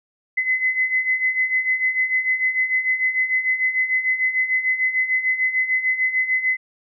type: beating tone pair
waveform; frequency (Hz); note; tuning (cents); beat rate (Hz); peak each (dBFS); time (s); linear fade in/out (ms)
sine; 2028 / 2034.7; B6 / C7; +45 / -49; 6.7; -24 / -19; 0.37-6.57; 10
effects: none